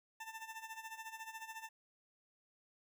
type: tone with tremolo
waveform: 20% pulse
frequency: 891 Hz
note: A5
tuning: 22 cents sharp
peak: -39 dBFS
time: 0.2-1.69 s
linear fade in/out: 5 ms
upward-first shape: sine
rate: 14 Hz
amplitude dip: 75%
effects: none